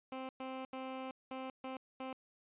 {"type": "tone bursts at uneven times", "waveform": "15% pulse", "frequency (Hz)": 261.6, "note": "C4", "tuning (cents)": 0, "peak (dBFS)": -35, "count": 6, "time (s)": [[0.12, 0.29], [0.4, 0.65], [0.73, 1.11], [1.31, 1.5], [1.64, 1.77], [2, 2.13]], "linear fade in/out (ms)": 2, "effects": ["resampled to 8000 Hz"]}